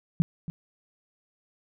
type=tone with echo; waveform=sine; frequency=165.6 Hz; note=E3; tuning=8 cents sharp; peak=-17 dBFS; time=0.2-0.22 s; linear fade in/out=0 ms; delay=280 ms; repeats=1; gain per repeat=-13 dB; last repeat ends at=0.5 s; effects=none